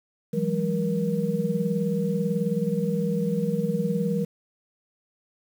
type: tone cluster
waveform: sine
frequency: 165.4 / 184.1 / 203.7 / 473.3 Hz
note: E3 / F#3 / G#3 / A#4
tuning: +6 / -8 / -33 / +26 cents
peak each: -28 dBFS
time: 0.33-4.25 s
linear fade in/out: 10 ms
effects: 8-bit